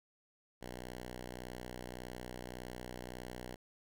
5% pulse tone, 61.74 Hz, B1, in tune, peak -33 dBFS, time 0.61-3.56 s, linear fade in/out 10 ms, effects none

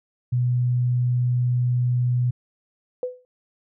sine tone, 123.47 Hz, B2, in tune, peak -18 dBFS, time 0.32-2.31 s, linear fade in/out 10 ms
sine tone with exponential decay, 501 Hz, B4, 25 cents sharp, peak -20 dBFS, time 3.03-3.25 s, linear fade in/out 1 ms, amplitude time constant 46 ms
effects none

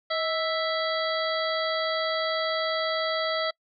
harmonic tone with a mistuned harmonic, 659.3 Hz, E5, in tune, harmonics 1 / 2 / 3 / 5 / 6 / 7, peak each -28 / -31 / -33 / -35 / -36 / -36 dBFS, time 0.1-3.51 s, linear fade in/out 10 ms, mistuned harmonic 1, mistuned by -62 cents, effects noise-tail reverb RT60 0.1 s tail -26 dB re dry

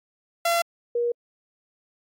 sawtooth / sine tone pair in turn, 681 / 476.3 Hz, F5 / A#4, -44 / +37 cents, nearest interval tritone, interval 619 cents, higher first, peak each -16 / -21 dBFS, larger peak first, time 0.45-0.62 / 0.95-1.12 s, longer neither, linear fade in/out 5 ms, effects AAC 64 kbps

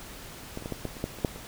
clicks, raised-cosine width 2 ms, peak -21 / -27 / -21 / -18 / -18 / -29 / -15 / -29 / -10 / -29 dBFS, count 10, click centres 0.574 / 0.624 / 0.659 / 0.723 / 0.853 / 0.968 / 1.041 / 1.187 / 1.248 / 1.36 s, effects pink hiss -44 dBFS RMS until 1.47 s

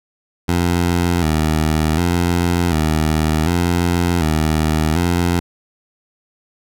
15% pulse tone with vibrato, 82.41 Hz, E2, in tune, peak -8 dBFS, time 0.48-5.4 s, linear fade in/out 10 ms, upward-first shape square, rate 0.67 Hz, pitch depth 93 cents each way, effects none

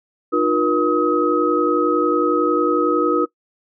sine tone cluster, 305.6 / 356.6 / 478.8 / 1268 Hz, D#4 / F4 / A#4 / D#6, -31 / +36 / +46 / +32 cents, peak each -20 dBFS, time 0.32-3.26 s, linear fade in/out 20 ms, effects noise-tail reverb RT60 0.1 s tail -21 dB re dry

